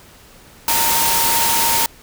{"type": "tone in noise", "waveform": "sine", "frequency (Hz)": 921, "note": "A#5", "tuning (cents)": -21, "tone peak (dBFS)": -20, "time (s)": [0.68, 1.86], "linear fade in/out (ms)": 2, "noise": "white", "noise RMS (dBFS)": -17, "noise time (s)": [0.68, 1.86], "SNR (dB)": -6, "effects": ["pink hiss -45 dBFS RMS until 2.02 s"]}